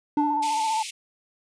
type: tone with exponential decay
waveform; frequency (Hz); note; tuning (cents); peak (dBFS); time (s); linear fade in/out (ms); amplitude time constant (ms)
triangle; 294.4; D4; +4; -17; 0.17-0.77; 2; 130
type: tone with vibrato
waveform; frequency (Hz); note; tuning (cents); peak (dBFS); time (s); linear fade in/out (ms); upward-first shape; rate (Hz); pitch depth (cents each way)
sine; 880; A5; 0; -22; 0.17-0.83; 10; square; 15; 30
type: high-pass noise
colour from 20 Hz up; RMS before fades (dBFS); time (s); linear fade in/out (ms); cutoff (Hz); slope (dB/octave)
pink; -34; 0.42-0.91; 10; 2100; 96
effects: resampled to 22050 Hz